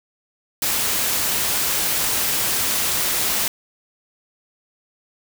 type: noise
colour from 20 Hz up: white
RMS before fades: -21 dBFS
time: 0.62-3.48 s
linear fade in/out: 2 ms
effects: none